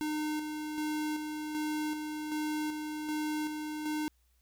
square tone with tremolo, 304.8 Hz, D#4, 36 cents flat, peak -32 dBFS, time 0.01-4.08 s, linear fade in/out 0 ms, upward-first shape square, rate 1.3 Hz, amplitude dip 40%, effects added 60 Hz sine -67 dBFS peak until 4.41 s + white hiss -75 dBFS RMS until 4.41 s

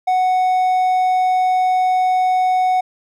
triangle tone, 740 Hz, F#5, in tune, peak -11 dBFS, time 0.07-2.81 s, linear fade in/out 10 ms, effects none

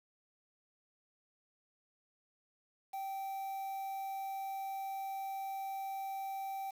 triangle tone with quantisation, 778 Hz, G5, 13 cents flat, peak -36 dBFS, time 2.93-6.71 s, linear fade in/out 10 ms, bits 9, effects none

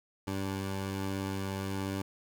15% pulse tone pair together, 97 / 289.7 Hz, G2 / D4, -18 / -24 cents, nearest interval octave + perfect fifth, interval 1894 cents, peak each -27 / -37 dBFS, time 0.27-2.02 s, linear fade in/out 5 ms, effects none

